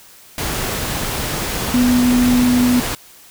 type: tone in noise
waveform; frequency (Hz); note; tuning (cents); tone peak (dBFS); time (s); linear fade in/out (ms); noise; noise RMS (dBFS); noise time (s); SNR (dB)
sine; 246.9; B3; 0; -11; 1.74-2.8; 2; pink; -22; 0.38-2.95; +8
effects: white hiss -44 dBFS RMS until 3.3 s